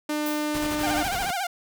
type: tone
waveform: sawtooth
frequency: 300.1 Hz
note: D4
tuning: 38 cents sharp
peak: -21 dBFS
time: 0.09-1.03 s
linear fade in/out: 5 ms
type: noise with exponential decay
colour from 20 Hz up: violet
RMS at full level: -32 dBFS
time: 0.26-0.72 s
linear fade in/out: 2 ms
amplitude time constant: 100 ms
type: noise with tremolo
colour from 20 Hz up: pink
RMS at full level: -32 dBFS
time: 0.54-1.31 s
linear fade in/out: 5 ms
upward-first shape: square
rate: 12 Hz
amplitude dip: 45%
type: tone with vibrato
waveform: sawtooth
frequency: 748 Hz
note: F#5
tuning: 19 cents sharp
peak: -22 dBFS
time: 0.83-1.47 s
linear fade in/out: 5 ms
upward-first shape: sine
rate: 14 Hz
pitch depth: 130 cents each way
effects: none